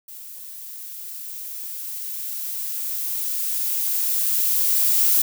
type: noise with level ramp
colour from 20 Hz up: violet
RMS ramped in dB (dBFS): -39 to -17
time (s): 0.08-5.22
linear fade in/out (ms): 5
effects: none